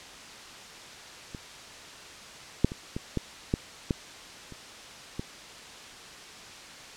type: clicks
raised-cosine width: 3 ms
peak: -25 / -6 / -23 / -19 / -14 / -11 / -12 / -30 / -19 dBFS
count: 9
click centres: 1.348 / 2.646 / 2.719 / 2.965 / 3.173 / 3.539 / 3.908 / 4.523 / 5.195 s
effects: white hiss -45 dBFS RMS until 6.96 s + low-pass 6000 Hz 12 dB/octave